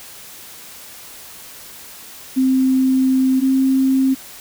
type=tone pair in turn; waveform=sine; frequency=261.6 / 265.3 Hz; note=C4 / C4; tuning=0 / +24 cents; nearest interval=unison; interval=24 cents; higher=second; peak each=-12 dBFS; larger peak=neither; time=2.36-3.41 / 3.41-4.15 s; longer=first; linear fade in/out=20 ms; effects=white hiss -38 dBFS RMS until 4.4 s